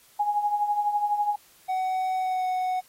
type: tone with tremolo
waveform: sine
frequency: 829 Hz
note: G#5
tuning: 3 cents flat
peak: -19 dBFS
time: 0.19-1.36 s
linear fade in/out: 10 ms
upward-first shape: triangle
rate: 12 Hz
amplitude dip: 70%
type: tone with pitch glide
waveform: triangle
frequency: 749 to 739.5 Hz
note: F#5 to F#5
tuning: +21 to -1 cents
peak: -22 dBFS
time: 1.68-2.81 s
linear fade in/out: 20 ms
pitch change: -22 cents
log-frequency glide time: 2.17-2.47 s
effects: white hiss -57 dBFS RMS until 2.88 s + AAC 48 kbps